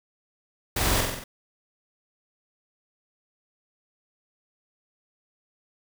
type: noise with echo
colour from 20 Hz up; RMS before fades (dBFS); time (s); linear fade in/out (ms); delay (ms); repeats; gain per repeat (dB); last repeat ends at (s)
pink; -26; 0.76-1.01; 5; 46; 5; -3; 1.24
effects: none